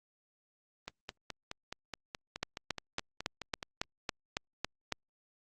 two click trains, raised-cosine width 0.2 ms, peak -15 / -22 dBFS, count 10 / 14, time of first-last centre 2.43-4.923 / 0.88-3.628 s, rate 3.61 / 4.73 Hz, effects Opus 32 kbps

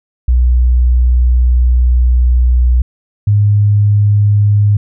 sine tone pair in turn, 61.4 / 103.26 Hz, B1 / G#2, -9 / -9 cents, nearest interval major sixth, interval 900 cents, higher second, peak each -6 dBFS, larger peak neither, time 0.28-2.82 / 3.27-4.77 s, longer first, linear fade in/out 5 ms, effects none

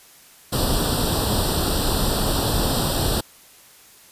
pink noise with comb filter, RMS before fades -21 dBFS, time 0.52-3.21 s, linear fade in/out 10 ms, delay 0.23 ms, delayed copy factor +0.95, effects white hiss -49 dBFS RMS until 4.11 s + resampled to 32000 Hz

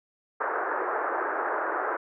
white band-pass noise, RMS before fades -29 dBFS, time 0.4-1.97 s, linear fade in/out 10 ms, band 340 to 1600 Hz, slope 48 dB/octave, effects none

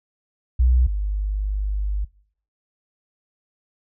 sine tone pair in turn, 61.74 / 50.45 Hz, B1 / G#1, 0 / -49 cents, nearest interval minor third, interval 349 cents, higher first, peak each -13 / -20 dBFS, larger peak first, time 0.59-0.87 / 0.87-2.05 s, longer second, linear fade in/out 10 ms, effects noise-tail reverb RT60 0.6 s tail -23 dB re dry

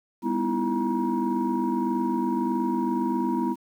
sine tone cluster, 201.6 / 249.5 / 310.8 / 332.6 / 951 Hz, G3 / B3 / D#4 / E4 / A#5, +49 / +18 / -2 / +16 / +34 cents, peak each -30 / -26 / -35 / -27 / -29 dBFS, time 0.22-3.56 s, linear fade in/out 50 ms, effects tanh soft clip ceiling -15 dBFS + 9-bit

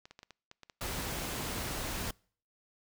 clicks, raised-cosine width 0.2 ms, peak -32 dBFS, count 11, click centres 0.055 / 0.11 / 0.191 / 0.231 / 0.307 / 0.514 / 0.633 / 0.698 / 0.81 / 0.938 / 0.989 s
pink noise, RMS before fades -37 dBFS, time 0.81-2.11 s, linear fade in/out 5 ms
effects noise-tail reverb RT60 0.5 s tail -26 dB re dry

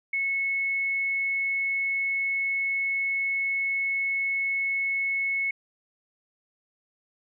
sine tone, 2196 Hz, C#7, 17 cents flat, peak -24 dBFS, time 0.13-5.51 s, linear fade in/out 5 ms, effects none

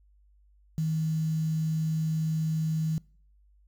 sine tone with quantisation, 158.4 Hz, D#3, 31 cents sharp, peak -25 dBFS, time 0.78-2.98 s, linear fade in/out 0 ms, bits 8, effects noise-tail reverb RT60 0.5 s tail -24 dB re dry + added 50 Hz sine -58 dBFS peak until 3.67 s

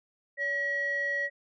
sine tone pair together, 568 / 1915.3 Hz, C#5 / A#6, +42 / +46 cents, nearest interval octave + major sixth, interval 2104 cents, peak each -35 / -27 dBFS, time 0.37-1.3 s, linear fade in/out 50 ms, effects tanh soft clip ceiling -22 dBFS

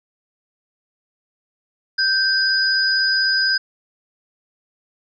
sine tone pair together, 1559 / 4956 Hz, G6 / D#8, -10 / -8 cents, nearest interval octave + minor sixth, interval 2002 cents, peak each -18 dBFS, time 1.98-3.58 s, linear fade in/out 10 ms, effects none

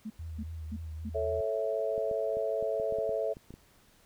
sine tone bursts, 217.3 Hz, A3, 21 cents flat, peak -35 dBFS, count 4, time 0.05-1.098 s, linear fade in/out 10 ms, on 52 ms, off 280 ms
sine tone with vibrato, 79.9 Hz, D#2, 47 cents sharp, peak -37 dBFS, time 0.19-1.41 s, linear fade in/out 5 ms, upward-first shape sine, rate 3.7 Hz, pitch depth 46 cents each way
sine chord, A major, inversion none, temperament equal, 440 / 554.4 / 659.3 Hz, A4 / C#5 / E5, 0 / 0 / 0 cents, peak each -33 / -34 / -32 dBFS, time 1.14-3.34 s, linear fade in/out 20 ms
clicks, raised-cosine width 3 ms, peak -33 dBFS, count 11, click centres 1.979 / 2.113 / 2.37 / 2.626 / 2.799 / 2.924 / 2.986 / 3.093 / 3.369 / 3.506 / 3.54 s
effects pink hiss -63 dBFS RMS until 4.05 s

